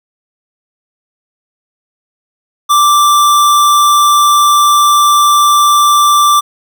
square tone, 1174.7 Hz, D6, in tune, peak -6 dBFS, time 2.69-6.41 s, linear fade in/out 20 ms, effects none

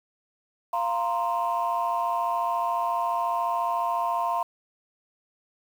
sine chord, F suspended fourth, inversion none, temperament equal with one note detuned, 693.2 / 932.3 / 1046.5 Hz, F5 / Bb5 / C6, -13 / 0 / 0 cents, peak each -27 dBFS, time 0.73-4.43 s, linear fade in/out 5 ms, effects tanh soft clip ceiling -17 dBFS + 8-bit

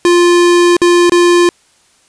square tone with dropouts, 349.2 Hz, F4, in tune, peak -6 dBFS, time 0.05-1.49 s, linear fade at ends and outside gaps 1 ms, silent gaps 0.767-0.817 / 1.096-1.12 s, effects white hiss -51 dBFS RMS until 2.08 s + resampled to 22050 Hz

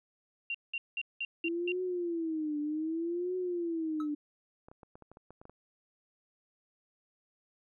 sine tone bursts, 2763 Hz, F7, 19 cents flat, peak -32 dBFS, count 6, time 0.5-1.72 s, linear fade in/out 2 ms, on 45 ms, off 190 ms
sine tone with vibrato, 329.6 Hz, E4, in tune, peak -31 dBFS, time 1.44-4.15 s, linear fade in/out 10 ms, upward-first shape triangle, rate 0.65 Hz, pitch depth 200 cents each way
triangle tone with exponential decay, 1291 Hz, E6, 37 cents flat, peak -35 dBFS, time 4-4.1 s, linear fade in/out 2 ms, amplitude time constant 21 ms
clicks, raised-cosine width 1 ms, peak -37 dBFS, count 11, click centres 4.685 / 4.715 / 4.832 / 4.955 / 5.023 / 5.116 / 5.171 / 5.306 / 5.415 / 5.454 / 5.496 s
effects none

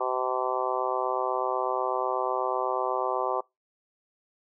harmonic tone, 128.1 Hz, C3, 36 cents flat, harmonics 3 / 4 / 5 / 6 / 7 / 8 / 9, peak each -33 / -33 / -33 / -33 / -33 / -33 / -33 dBFS, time 0-3.41 s, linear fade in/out 10 ms, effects noise-tail reverb RT60 0.2 s tail -24 dB re dry

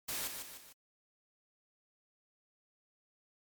white noise with echo, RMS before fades -38 dBFS, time 0.08-0.28 s, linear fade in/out 10 ms, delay 150 ms, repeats 3, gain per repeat -6 dB, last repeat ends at 0.73 s, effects MP3 96 kbps

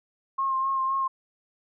sine tone with vibrato, 1069 Hz, C6, 37 cents sharp, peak -23 dBFS, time 0.38-1.08 s, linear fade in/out 10 ms, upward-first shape sine, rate 3.9 Hz, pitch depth 24 cents each way, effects none

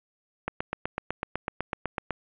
click train, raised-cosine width 0.5 ms, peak -13 dBFS, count 14, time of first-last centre 0.48-2.107 s, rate 7.99 Hz, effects resampled to 8000 Hz + 7-bit

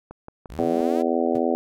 click train, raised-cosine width 1 ms, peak -24 dBFS, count 5, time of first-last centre 0.11-0.806 s, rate 5.75 Hz
sawtooth linear sweep, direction up, 38.03 to 349.2 Hz, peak -31 dBFS, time 0.49-1.03 s, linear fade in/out 20 ms
harmonic tone, 83.3 Hz, E2, 19 cents sharp, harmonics 3 / 4 / 5 / 6 / 7 / 8 / 9, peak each -25 / -26 / -26 / -29 / -27 / -32 / -29 dBFS, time 0.59-1.55 s, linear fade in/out 0 ms
square tone with exponential decay, 133 Hz, C3, 29 cents sharp, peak -33 dBFS, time 1.35-1.43 s, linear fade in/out 2 ms, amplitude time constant 17 ms
effects none

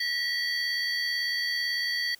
triangle tone cluster, 1871 / 1949 / 3277 / 4540 Hz, A#6 / B6 / G#7 / C#8, +6 / -23 / -24 / +41 cents, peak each -36 / -28 / -37 / -29 dBFS, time 0-2.15 s, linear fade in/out 5 ms, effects white hiss -57 dBFS RMS until 2.19 s

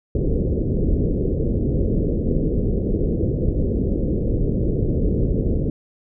pink low-pass noise, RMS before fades -20 dBFS, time 0.15-5.7 s, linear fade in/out 2 ms, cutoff 500 Hz, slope 48 dB/octave, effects none

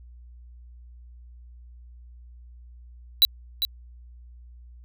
square tone with echo, 3946 Hz, B7, 2 cents flat, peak -13 dBFS, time 3.22-3.25 s, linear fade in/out 0 ms, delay 400 ms, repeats 1, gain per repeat -9 dB, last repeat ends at 3.65 s, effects added 60 Hz sine -44 dBFS peak until 4.84 s

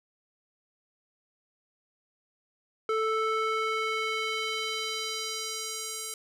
square tone with band-pass filter sweep, 440 Hz, A4, in tune, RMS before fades -31 dBFS, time 2.89-6.14 s, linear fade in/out 2 ms, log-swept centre 1000 to 8800 Hz, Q 1.3, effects none

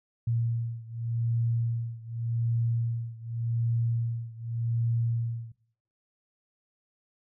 sine beating tone pair, 116 / 116.86 Hz, A#2 / A#2, -8 / +5 cents, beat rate 0.86 Hz, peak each -29 / -31 dBFS, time 0.27-5.52 s, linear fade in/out 5 ms, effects noise-tail reverb RT60 0.6 s tail -19 dB re dry

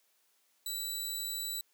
15% pulse tone, 3951 Hz, B7, in tune, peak -28 dBFS, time 0.66-1.61 s, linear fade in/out 2 ms, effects white hiss -72 dBFS RMS until 1.73 s + high-pass 300 Hz 12 dB/octave

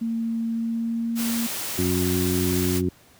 sine tone with pitch glide, 228.3 to 231.6 Hz, A#3 to A#3, -36 to -11 cents, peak -23 dBFS, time 0.01-1.47 s, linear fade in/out 10 ms, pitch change +25 cents, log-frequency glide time 0.51-1.25 s
white noise, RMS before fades -30 dBFS, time 1.15-2.82 s, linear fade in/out 50 ms
harmonic tone, 90.5 Hz, F#2, 38 cents flat, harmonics 1 / 2 / 3 / 4, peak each -26 / -26 / -26 / -26 dBFS, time 1.78-2.89 s, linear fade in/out 5 ms
effects pink hiss -54 dBFS RMS until 3.19 s + high-pass 60 Hz 12 dB/octave

